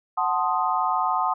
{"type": "chord", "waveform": "sine", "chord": "F# diminished seventh", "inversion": "none", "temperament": "equal", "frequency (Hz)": [740, 880, 1046.5, 1244.5], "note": ["F#5", "A5", "C6", "Eb6"], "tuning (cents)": [0, 0, 0, 0], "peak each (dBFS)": -26, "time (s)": [0.17, 1.34], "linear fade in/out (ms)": 10, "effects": []}